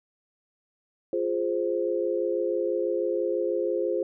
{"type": "chord", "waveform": "sine", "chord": "F minor", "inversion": "none", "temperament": "equal", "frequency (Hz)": [349.2, 415.3, 523.3], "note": ["F4", "Ab4", "C5"], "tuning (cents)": [0, 0, 0], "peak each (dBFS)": [-28, -29, -28], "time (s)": [1.13, 4.03], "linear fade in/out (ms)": 2, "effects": []}